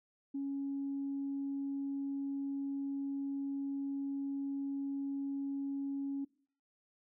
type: tone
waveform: sine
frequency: 277.2 Hz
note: C#4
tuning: in tune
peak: -34 dBFS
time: 0.34-6.25 s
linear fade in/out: 10 ms
effects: noise-tail reverb RT60 0.5 s tail -22 dB re dry + tanh soft clip ceiling -30 dBFS